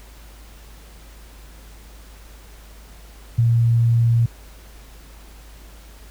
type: tone with ADSR envelope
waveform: sine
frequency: 116.6 Hz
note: A#2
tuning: 1 cent sharp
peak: -11 dBFS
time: 3.38-4.26 s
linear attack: 9 ms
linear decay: 24 ms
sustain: -2 dB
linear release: 5 ms
effects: added 52 Hz sine -41 dBFS peak until 6.1 s + pink hiss -48 dBFS RMS until 6.1 s